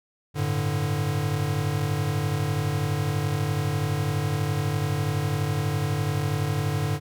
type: chord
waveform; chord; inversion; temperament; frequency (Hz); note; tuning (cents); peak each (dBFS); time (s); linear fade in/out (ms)
square; G suspended second; none; equal; 98 / 110 / 146.83; G2 / A2 / D3; 0 / 0 / 0; -30 / -30 / -27; 0.34-7; 50
effects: none